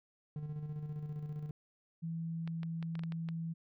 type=tone with tremolo; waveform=triangle; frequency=150.1 Hz; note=D3; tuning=38 cents sharp; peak=-35 dBFS; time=0.36-1.51 s; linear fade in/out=2 ms; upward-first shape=square; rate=15 Hz; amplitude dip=45%
type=tone; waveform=sine; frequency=164.81 Hz; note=E3; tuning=in tune; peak=-36 dBFS; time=2.02-3.54 s; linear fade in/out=20 ms
type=clicks; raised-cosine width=0.3 ms; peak=-32 dBFS; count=8; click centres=2.476 / 2.632 / 2.827 / 2.954 / 2.993 / 3.036 / 3.122 / 3.288 s
effects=none